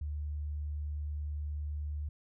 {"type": "tone", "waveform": "sine", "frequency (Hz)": 74.2, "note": "D2", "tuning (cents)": 18, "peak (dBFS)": -34, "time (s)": [0.01, 2.09], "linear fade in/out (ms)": 5, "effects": []}